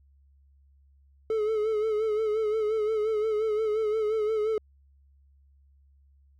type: tone with vibrato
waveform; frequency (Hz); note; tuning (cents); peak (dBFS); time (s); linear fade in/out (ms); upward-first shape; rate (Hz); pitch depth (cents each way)
triangle; 432.3; A4; -31; -22; 1.3-4.58; 2; sine; 5.7; 52
effects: added 69 Hz sine -57 dBFS peak until 6.39 s